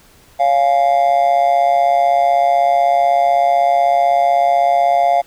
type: tone with amplitude modulation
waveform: triangle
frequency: 698.5 Hz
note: F5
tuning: in tune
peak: -4 dBFS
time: 0.39-5.22 s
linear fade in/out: 20 ms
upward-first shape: sine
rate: 136 Hz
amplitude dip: 85%
effects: tanh soft clip ceiling -1 dBFS + pink hiss -48 dBFS RMS until 5.26 s

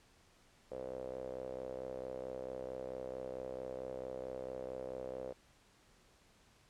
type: tone with band-pass filter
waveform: sawtooth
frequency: 64.5 Hz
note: C2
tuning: 24 cents flat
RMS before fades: -44 dBFS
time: 0.71-5.33 s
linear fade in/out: 10 ms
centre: 520 Hz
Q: 6.7
effects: pink hiss -67 dBFS RMS until 6.69 s + low-pass 9000 Hz 12 dB/octave

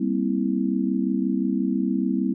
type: chord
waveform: sine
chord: C dominant seventh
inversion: second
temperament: just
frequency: 196.22 / 235.5 / 261.6 / 327 Hz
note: G3 / Bb3 / C4 / E4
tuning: +2 / +18 / 0 / -14 cents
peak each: -25 / -27 / -25 / -28 dBFS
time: 0-2.34 s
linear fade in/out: 10 ms
effects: none

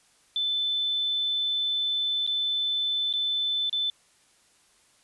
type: tone with dropouts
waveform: sine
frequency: 3520 Hz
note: A7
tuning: in tune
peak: -24 dBFS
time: 0.36-3.9 s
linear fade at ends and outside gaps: 1 ms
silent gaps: 2.266-2.275 / 3.128-3.137 / 3.696-3.728 s
effects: white hiss -62 dBFS RMS until 5.03 s + resampled to 24000 Hz

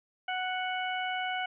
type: harmonic tone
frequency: 740 Hz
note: F#5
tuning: in tune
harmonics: 1 / 2 / 3 / 4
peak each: -33 / -36 / -38 / -39 dBFS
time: 0.28-1.46 s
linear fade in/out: 5 ms
effects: none

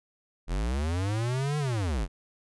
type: linear two-way sweep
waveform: square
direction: up then down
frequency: 38.89 to 152 to 38.89 Hz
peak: -27 dBFS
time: 0.47-2.08 s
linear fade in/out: 50 ms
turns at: 1.58 s
effects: resampled to 24000 Hz

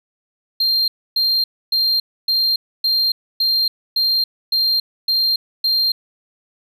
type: tone bursts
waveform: triangle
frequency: 4186 Hz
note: C8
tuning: in tune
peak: -13 dBFS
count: 10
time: 0.6-5.92 s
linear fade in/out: 5 ms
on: 280 ms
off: 280 ms
effects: none

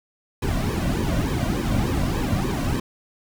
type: noise with flanger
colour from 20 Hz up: brown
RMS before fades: -23 dBFS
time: 0.42-2.8 s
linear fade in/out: 5 ms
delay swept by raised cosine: 1.4 to 2.39 ms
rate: 3.4 Hz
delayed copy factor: -0.85
effects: none

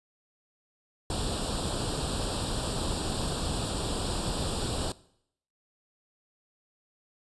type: noise with comb filter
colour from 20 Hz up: pink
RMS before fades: -31 dBFS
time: 1.1-4.92 s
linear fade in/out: 2 ms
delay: 0.24 ms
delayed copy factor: +0.85
effects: noise-tail reverb RT60 0.7 s tail -20 dB re dry + resampled to 24000 Hz

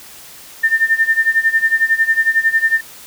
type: tone with tremolo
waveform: sine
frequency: 1800 Hz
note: A6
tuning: 39 cents sharp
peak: -8 dBFS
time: 0.63-2.81 s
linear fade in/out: 10 ms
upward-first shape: sine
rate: 11 Hz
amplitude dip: 85%
effects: white hiss -38 dBFS RMS until 3.06 s

